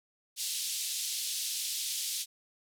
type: band-pass noise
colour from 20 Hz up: pink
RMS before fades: -35 dBFS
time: 0.36-2.26 s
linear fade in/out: 50 ms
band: 3400 to 13000 Hz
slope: 24 dB/octave
effects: none